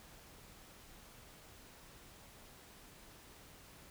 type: silence
effects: pink hiss -58 dBFS RMS until 3.9 s